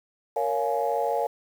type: chord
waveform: sine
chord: Bb minor seventh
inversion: none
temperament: just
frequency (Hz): 466.2 / 559.4 / 699.2 / 839.1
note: Bb4 / Db5 / F5 / Ab5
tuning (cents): 0 / +16 / +2 / +18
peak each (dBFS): -28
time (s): 0.36-1.27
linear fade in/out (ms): 5
effects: tanh soft clip ceiling -13 dBFS + 8-bit